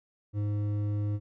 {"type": "tone with hard clipping", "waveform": "sine", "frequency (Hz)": 103.6, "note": "G#2", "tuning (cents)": -4, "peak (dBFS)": -29, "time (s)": [0.33, 1.2], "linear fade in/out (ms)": 50, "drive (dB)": 8, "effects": []}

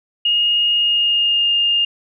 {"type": "tone with pitch glide", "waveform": "sine", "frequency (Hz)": [2856, 2822], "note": ["F7", "F7"], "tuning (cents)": [38, 17], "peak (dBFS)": -13, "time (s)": [0.25, 1.85], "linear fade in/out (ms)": 5, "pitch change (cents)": -21, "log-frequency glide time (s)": [0.75, 1.53], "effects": []}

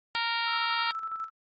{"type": "harmonic tone", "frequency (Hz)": 464.1, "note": "A#4", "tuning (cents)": -8, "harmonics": [2, 3, 4, 5, 6, 7, 8, 9, 10], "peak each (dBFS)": [-32, -34, -35, -36, -37, -37, -38, -39, -39], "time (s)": [0.15, 0.91], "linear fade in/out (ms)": 0}
{"type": "tone with tremolo", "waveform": "sine", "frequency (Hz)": 1318.5, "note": "E6", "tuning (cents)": 0, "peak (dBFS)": -30, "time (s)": [0.45, 1.3], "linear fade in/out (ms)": 50, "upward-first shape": "square", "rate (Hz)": 12, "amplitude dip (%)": 50}
{"effects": ["MP3 32 kbps"]}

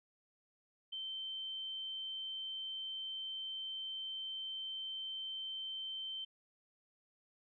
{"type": "tone", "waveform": "sine", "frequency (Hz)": 3105, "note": "G7", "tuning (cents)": -17, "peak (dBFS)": -40, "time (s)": [0.92, 6.25], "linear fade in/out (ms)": 10, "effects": []}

